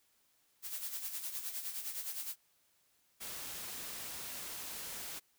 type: noise with tremolo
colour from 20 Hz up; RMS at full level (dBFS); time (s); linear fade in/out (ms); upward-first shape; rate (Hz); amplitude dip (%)
blue; -39; 0.62-2.36; 50; sine; 9.7; 60
type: noise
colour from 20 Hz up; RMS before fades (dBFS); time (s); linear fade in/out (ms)
white; -44; 3.2-5.2; 20
effects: white hiss -73 dBFS RMS until 5.38 s